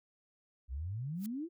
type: exponential sweep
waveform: sine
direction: up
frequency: 58.6 to 356.9 Hz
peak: -36 dBFS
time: 0.68-1.49 s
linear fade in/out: 50 ms
type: noise with exponential growth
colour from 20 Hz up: blue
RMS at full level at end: -45 dBFS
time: 1.15-1.26 s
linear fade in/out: 1 ms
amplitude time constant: 23 ms
effects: none